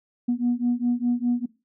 sine beating tone pair, 240 / 244.9 Hz, B3 / B3, -49 / -14 cents, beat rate 4.9 Hz, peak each -23 dBFS, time 0.28-1.46 s, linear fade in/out 10 ms, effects noise-tail reverb RT60 0.3 s tail -20 dB re dry + tanh soft clip ceiling -15 dBFS

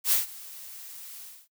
blue noise with ADSR envelope, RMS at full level -21 dBFS, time 0.04-1.48 s, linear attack 79 ms, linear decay 140 ms, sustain -22 dB, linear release 250 ms, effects noise-tail reverb RT60 0.1 s tail -23 dB re dry

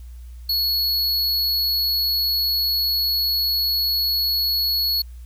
square tone, 4365 Hz, C#8, 28 cents flat, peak -19 dBFS, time 0.49-5.02 s, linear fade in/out 5 ms, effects added 60 Hz sine -35 dBFS peak until 5.25 s + white hiss -58 dBFS RMS until 5.25 s

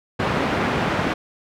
pink band-pass noise, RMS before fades -22 dBFS, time 0.19-1.14 s, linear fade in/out 10 ms, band 130 to 2100 Hz, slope 12 dB/octave, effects none

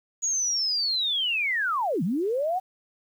sine linear two-way sweep, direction down then up, 6770 to 151.6 to 771 Hz, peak -23 dBFS, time 0.22-2.6 s, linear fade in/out 20 ms, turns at 2.03 s, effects 9-bit

